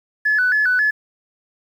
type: tone with vibrato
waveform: sine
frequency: 1600 Hz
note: G6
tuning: 35 cents sharp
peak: -13 dBFS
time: 0.25-0.91 s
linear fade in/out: 10 ms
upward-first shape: square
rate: 3.7 Hz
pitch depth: 120 cents each way
effects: tanh soft clip ceiling -9 dBFS + 8-bit